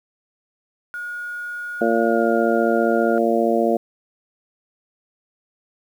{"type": "tone with pitch glide", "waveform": "sine", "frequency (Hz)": [1441, 1414.6], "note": ["F#6", "F6"], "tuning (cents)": [-46, 22], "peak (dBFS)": -27, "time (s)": [0.94, 3.18], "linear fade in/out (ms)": 0, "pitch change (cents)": -32, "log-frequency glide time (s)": [2.02, 2.23]}
{"type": "harmonic tone", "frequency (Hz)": 115, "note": "A#2", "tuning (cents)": -23, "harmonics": [2, 3, 4, 5, 6], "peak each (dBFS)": [-22, -22, -22, -22, -22], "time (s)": [1.81, 3.77], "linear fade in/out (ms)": 5}
{"effects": ["8-bit"]}